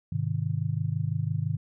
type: chord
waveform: sine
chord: Ab major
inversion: none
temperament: just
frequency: 103.83 / 129.78 / 155.74 Hz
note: Ab2 / C3 / Eb3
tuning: 0 / -14 / +2 cents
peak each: -30 dBFS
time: 0.12-1.57 s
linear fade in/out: 5 ms
effects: none